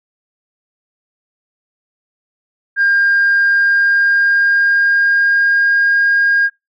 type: tone with pitch glide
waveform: sine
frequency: 1606 to 1621.8 Hz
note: G6 to G#6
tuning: +41 to -42 cents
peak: -8 dBFS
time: 2.76-6.5 s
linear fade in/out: 50 ms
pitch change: +17 cents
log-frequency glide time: 3.52-5.99 s
effects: noise-tail reverb RT60 0.2 s tail -26 dB re dry + tanh soft clip ceiling -6 dBFS